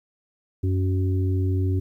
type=harmonic tone; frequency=93.5 Hz; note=F#2; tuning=19 cents sharp; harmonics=1 / 3 / 4; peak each=-20 / -30 / -32 dBFS; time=0.63-1.8 s; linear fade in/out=10 ms; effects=10-bit